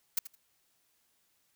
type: noise with echo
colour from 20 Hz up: blue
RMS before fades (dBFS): -28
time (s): 0.17-0.19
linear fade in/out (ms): 5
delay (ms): 82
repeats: 2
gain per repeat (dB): -15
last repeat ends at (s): 0.354
effects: white hiss -73 dBFS RMS until 1.55 s